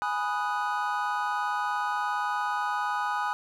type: chord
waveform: triangle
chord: G# minor seventh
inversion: none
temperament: equal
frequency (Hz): 830.6 / 987.8 / 1244.5 / 1480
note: G#5 / B5 / D#6 / F#6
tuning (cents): 0 / 0 / 0 / 0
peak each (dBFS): -29 / -31 / -30 / -32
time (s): 0.02-3.33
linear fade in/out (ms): 0
effects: none